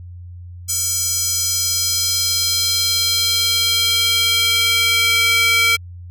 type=tone with high-pass filter sweep; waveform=square; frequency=459.2 Hz; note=A#4; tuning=26 cents flat; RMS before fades=-17 dBFS; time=0.68-5.77 s; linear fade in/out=20 ms; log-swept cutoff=6800 to 2200 Hz; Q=2.3; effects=added 88 Hz sine -32 dBFS peak until 6.1 s